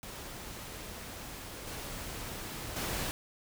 pink noise with level steps, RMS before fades -44 / -41 / -35 dBFS, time 0.03-3.11 s, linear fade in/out 0 ms, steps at 1.67 / 2.76 s, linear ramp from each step 5 ms, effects none

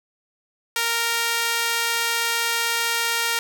sawtooth tone with high-pass filter, 464.4 Hz, A#4, 7 cents flat, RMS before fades -23 dBFS, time 0.76-3.39 s, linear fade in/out 2 ms, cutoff 1500 Hz, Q 0.73, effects none

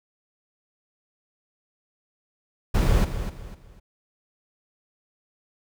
brown noise with echo, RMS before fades -19 dBFS, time 2.74-3.05 s, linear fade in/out 10 ms, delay 250 ms, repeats 3, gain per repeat -10 dB, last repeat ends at 3.8 s, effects none

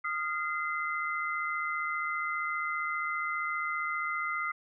sine tone cluster, 1232 / 1387 / 2059 Hz, D#6 / F6 / C7, -17 / -12 / -28 cents, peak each -34 / -36 / -34 dBFS, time 0.04-4.52 s, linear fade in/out 10 ms, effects none

